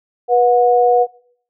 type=tone pair together; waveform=sine; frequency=487.7 / 727 Hz; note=B4 / F#5; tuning=-22 / -31 cents; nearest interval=perfect fifth; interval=691 cents; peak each=-12 dBFS; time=0.28-1.07 s; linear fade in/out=50 ms; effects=noise-tail reverb RT60 0.6 s tail -22 dB re dry